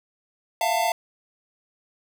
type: tone cluster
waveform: square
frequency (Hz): 673 / 709 / 893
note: E5 / F5 / A5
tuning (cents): +36 / +26 / +25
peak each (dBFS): -26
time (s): 0.61-0.92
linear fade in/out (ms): 2
effects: none